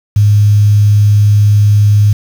sine tone with quantisation, 103.7 Hz, G#2, 2 cents flat, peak -4 dBFS, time 0.16-2.13 s, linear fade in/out 5 ms, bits 5, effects none

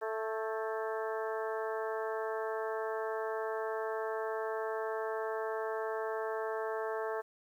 harmonic tone with a mistuned harmonic, 220 Hz, A3, in tune, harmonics 2 / 3 / 4 / 5 / 6 / 7 / 8, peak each -36 / -40 / -42 / -44 / -46 / -47 / -48 dBFS, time 0.01-7.22 s, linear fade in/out 20 ms, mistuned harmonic 7, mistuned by +48 cents, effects 11-bit

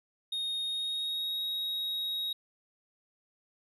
triangle tone with pitch glide, 3715 to 3786 Hz, A#7 to A#7, -7 to +26 cents, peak -30 dBFS, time 0.32-2.33 s, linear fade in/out 5 ms, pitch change +33 cents, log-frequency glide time 0.64-1.42 s, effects none

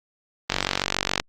click train, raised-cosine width 0.2 ms, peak -3 dBFS, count 34, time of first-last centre 0.5-1.199 s, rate 47.2 Hz, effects Opus 32 kbps

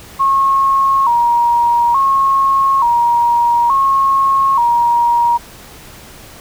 sine tone with vibrato, 1015 Hz, B5, 47 cents sharp, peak -9 dBFS, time 0.19-5.38 s, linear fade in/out 20 ms, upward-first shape square, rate 0.57 Hz, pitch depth 120 cents each way, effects pink hiss -37 dBFS RMS until 6.4 s

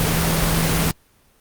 sine tone in noise, 163.8 Hz, E3, 11 cents flat, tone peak -21 dBFS, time 0-0.91 s, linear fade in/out 0 ms, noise pink, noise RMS -20 dBFS, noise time 0-0.91 s, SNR -4 dB, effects pink hiss -57 dBFS RMS until 1.4 s + Opus 24 kbps

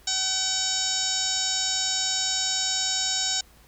harmonic tone with a mistuned harmonic, 760 Hz, F#5, 46 cents sharp, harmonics 1 / 2 / 3 / 4 / 5 / 6 / 7 / 8 / 9 / 10, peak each -38 / -37 / -41 / -36 / -30 / -33 / -29 / -38 / -29 / -35 dBFS, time 0.07-3.41 s, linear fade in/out 5 ms, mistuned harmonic 7, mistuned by +29 cents, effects added 57 Hz sine -56 dBFS peak until 3.67 s + pink hiss -56 dBFS RMS until 3.67 s

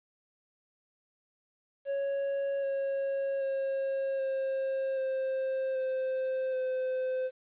triangle tone with pitch steps, 554.4 / 547.7 / 541.1 / 534.6 / 528.1 / 521.8 / 515.5 Hz, C#5 / C#5 / C#5 / C5 / C5 / C5 / C5, 0 / -21 / -42 / +37 / +16 / -5 / -26 cents, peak -27 dBFS, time 1.85-7.31 s, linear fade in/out 50 ms, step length 780 ms, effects resampled to 8000 Hz + 11-bit

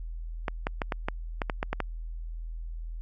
clicks, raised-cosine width 0.5 ms, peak -13 dBFS, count 10, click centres 0.482 / 0.669 / 0.818 / 0.922 / 1.085 / 1.418 / 1.498 / 1.629 / 1.73 / 1.803 s, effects added 41 Hz sine -34 dBFS peak until 3.01 s

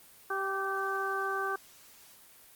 harmonic tone with a mistuned harmonic, 389.7 Hz, G4, 10 cents flat, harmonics 1 / 2 / 3 / 4, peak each -36 / -38 / -34 / -35 dBFS, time 0.3-1.56 s, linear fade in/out 5 ms, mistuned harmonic 4, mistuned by -18 cents, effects white hiss -56 dBFS RMS until 2.55 s + Opus 24 kbps

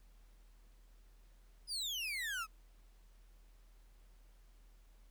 35% pulse exponential sweep, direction down, 5090 to 1244.5 Hz, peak -36 dBFS, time 1.67-2.47 s, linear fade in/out 50 ms, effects added 40 Hz sine -59 dBFS peak until 5.1 s + pink hiss -73 dBFS RMS until 5.1 s

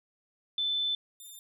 sine / 5% pulse tone pair in turn, 3521 / 3597 Hz, A7 / A7, 0 / +37 cents, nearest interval unison, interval 37 cents, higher second, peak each -27 / -38 dBFS, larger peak first, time 0.58-0.95 / 1.2-1.39 s, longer first, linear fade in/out 2 ms, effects none

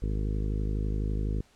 harmonic tone, 52 Hz, G#1, 3 cents sharp, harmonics 1 / 2 / 3 / 4 / 5 / 6 / 7 / 8 / 9, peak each -28 / -34 / -38 / -40 / -42 / -44 / -45 / -46 / -47 dBFS, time 0.02-1.41 s, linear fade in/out 5 ms, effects pink hiss -62 dBFS RMS until 1.55 s + low-pass 9000 Hz 12 dB/octave

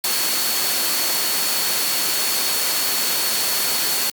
sine tone in noise, 4408 Hz, C#8, 11 cents flat, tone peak -26 dBFS, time 0.04-4.1 s, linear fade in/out 2 ms, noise white, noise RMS -21 dBFS, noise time 0.04-4.1 s, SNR -8 dB, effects high-pass 200 Hz 12 dB/octave + Opus 48 kbps

